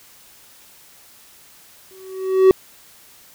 triangle tone with exponential growth, 378.4 Hz, F#4, 39 cents sharp, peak -3 dBFS, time 1.91-2.51 s, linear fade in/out 0 ms, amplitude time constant 130 ms, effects white hiss -48 dBFS RMS until 3.34 s

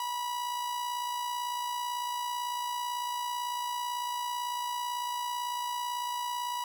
45% pulse tone with amplitude modulation, 975 Hz, B5, 23 cents flat, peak -30 dBFS, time 0-6.64 s, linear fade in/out 2 ms, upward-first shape sine, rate 58 Hz, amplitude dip 40%, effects none

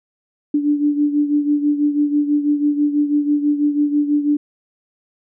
sine beating tone pair, 291.9 / 298 Hz, D4 / D4, -10 / +25 cents, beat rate 6.1 Hz, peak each -15 / -21 dBFS, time 0.54-4.37 s, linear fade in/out 5 ms, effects none

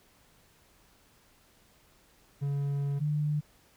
triangle / sine tone pair in turn, 141.2 / 149.29 Hz, C#3 / D3, +32 / +29 cents, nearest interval minor second, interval 97 cents, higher second, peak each -26 dBFS, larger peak neither, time 2.41-3 / 3-3.41 s, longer first, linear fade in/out 20 ms, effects pink hiss -63 dBFS RMS until 3.76 s

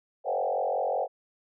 sine tone with frequency modulation, 641 Hz, E5, 49 cents flat, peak -25 dBFS, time 0.24-1.08 s, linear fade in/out 50 ms, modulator 45.3 Hz, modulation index 3.5, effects none

